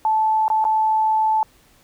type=tone with dropouts; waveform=sine; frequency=873 Hz; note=A5; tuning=14 cents flat; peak=-15 dBFS; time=0.05-1.43 s; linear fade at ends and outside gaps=1 ms; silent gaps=0.481-0.501 / 0.642-0.651 s; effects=pink hiss -55 dBFS RMS until 1.83 s